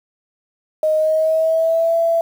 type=tone with pitch glide; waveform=sine; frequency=622.3 to 667 Hz; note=D#5 to E5; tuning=0 to +20 cents; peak=-13 dBFS; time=0.83-2.21 s; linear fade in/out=2 ms; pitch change=+120 cents; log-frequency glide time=0.97-1.96 s; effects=7-bit